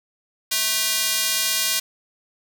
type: tone with high-pass filter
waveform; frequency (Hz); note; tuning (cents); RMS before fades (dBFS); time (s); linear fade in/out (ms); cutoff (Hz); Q
square; 217.9; A3; -17; -22; 0.51-1.8; 10; 3500; 0.65
effects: none